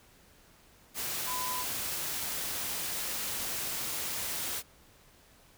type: tone in noise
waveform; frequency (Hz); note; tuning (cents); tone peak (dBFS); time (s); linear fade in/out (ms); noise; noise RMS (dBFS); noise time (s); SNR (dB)
sine; 1005; B5; +30; -35; 1.25-1.66; 50; white; -35; 0.94-4.63; -3
effects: pink hiss -60 dBFS RMS until 5.57 s